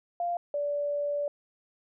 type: tone pair in turn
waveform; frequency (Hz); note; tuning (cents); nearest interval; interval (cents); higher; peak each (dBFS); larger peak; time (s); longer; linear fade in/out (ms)
sine; 696 / 579.5; F5 / D5; -6 / -23; minor third; 317; first; -27; neither; 0.2-0.37 / 0.54-1.28; second; 2
effects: none